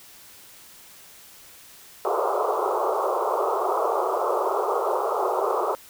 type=band-pass noise; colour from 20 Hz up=pink; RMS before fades=-24 dBFS; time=2.05-5.75 s; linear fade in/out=0 ms; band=370 to 1300 Hz; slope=96 dB/octave; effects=white hiss -48 dBFS RMS until 5.89 s